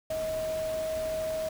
sine tone in noise, 634 Hz, D#5, 32 cents sharp, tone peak -29 dBFS, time 0.1-1.49 s, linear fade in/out 5 ms, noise pink, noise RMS -42 dBFS, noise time 0.1-1.49 s, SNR +10 dB, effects none

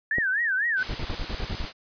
sine tone with vibrato, 1691 Hz, G#6, 31 cents sharp, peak -22 dBFS, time 0.11-0.83 s, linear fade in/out 2 ms, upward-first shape sine, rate 4 Hz, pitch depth 210 cents each way
click, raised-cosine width 2 ms, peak -16 dBFS, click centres 0.184 s
white noise, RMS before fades -34 dBFS, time 0.76-1.73 s, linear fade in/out 50 ms
brown noise bursts, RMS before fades -29 dBFS, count 8, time 0.89-1.655 s, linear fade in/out 5 ms, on 58 ms, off 43 ms
effects resampled to 11025 Hz

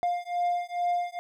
triangle beating tone pair, 703 / 705.3 Hz, F5 / F5, +11 / +17 cents, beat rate 2.3 Hz, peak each -27 dBFS, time 0.03-1.19 s, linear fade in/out 0 ms, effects none

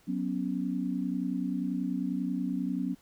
sine chord, F# suspended fourth, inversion none, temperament equal, 185 / 246.9 / 277.2 Hz, F#3 / B3 / C#4, 0 / 0 / 0 cents, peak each -33 dBFS, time 0.07-2.95 s, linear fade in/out 20 ms, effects pink hiss -63 dBFS RMS until 3.01 s

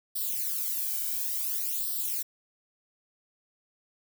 violet noise with flanger, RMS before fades -31 dBFS, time 0.15-2.23 s, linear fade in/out 10 ms, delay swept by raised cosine 0.22 to 1.32 ms, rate 0.57 Hz, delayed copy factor +0.95, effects none

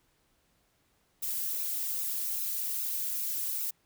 violet noise with flanger, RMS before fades -33 dBFS, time 1.22-3.71 s, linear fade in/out 10 ms, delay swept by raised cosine 0.76 to 4.76 ms, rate 2.5 Hz, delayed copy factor +0.9, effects pink hiss -71 dBFS RMS until 3.85 s

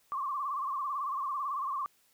sine tone with vibrato, 1113 Hz, C#6, 7 cents sharp, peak -31 dBFS, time 0.12-1.86 s, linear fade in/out 0 ms, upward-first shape sine, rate 18 Hz, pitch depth 110 cents each way, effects white hiss -68 dBFS RMS until 2.13 s

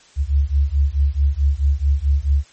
sine beating tone pair, 68.2 / 72.8 Hz, C#2 / D2, -28 / -15 cents, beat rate 4.6 Hz, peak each -17 dBFS, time 0.16-2.45 s, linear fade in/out 50 ms, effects white hiss -50 dBFS RMS until 2.52 s + MP3 32 kbps

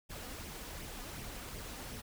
pink noise with flanger, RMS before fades -45 dBFS, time 0.09-2.02 s, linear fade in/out 20 ms, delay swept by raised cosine 0.34 to 4.14 ms, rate 2.7 Hz, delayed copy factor +0.5, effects none

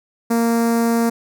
sawtooth tone with notch filter, 231.7 Hz, A#3, 10 cents flat, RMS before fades -17 dBFS, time 0.3-1.1 s, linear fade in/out 10 ms, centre 3100 Hz, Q 0.57, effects none

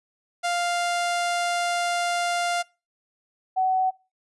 sawtooth / sine tone pair in turn, 698.5 / 751.1 Hz, F5 / F#5, 0 / +26 cents, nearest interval minor second, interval 126 cents, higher second, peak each -19 dBFS, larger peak neither, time 0.43-2.63 / 3.56-3.91 s, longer first, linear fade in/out 20 ms, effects noise-tail reverb RT60 0.3 s tail -24 dB re dry + resampled to 24000 Hz

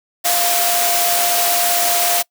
sine tone in noise, 698.5 Hz, F5, in tune, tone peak -19 dBFS, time 0.24-2.23 s, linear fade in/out 20 ms, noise white, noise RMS -17 dBFS, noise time 0.24-2.23 s, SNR -5 dB, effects noise-tail reverb RT60 0.1 s tail -24 dB re dry + high-pass 400 Hz 12 dB/octave

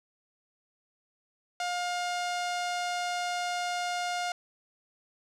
sawtooth tone with low-pass filter, 710 Hz, F5, 28 cents sharp, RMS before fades -32 dBFS, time 1.6-4.32 s, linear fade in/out 2 ms, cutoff 6700 Hz, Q 1.1, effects none

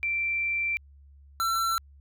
sine / square tone pair in turn, 2349 / 1346.9 Hz, D7 / E6, 0 / +37 cents, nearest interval minor seventh, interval 963 cents, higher first, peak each -25 dBFS, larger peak neither, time 0.03-0.77 / 1.4-1.78 s, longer first, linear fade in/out 0 ms, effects added 70 Hz sine -50 dBFS peak until 2 s

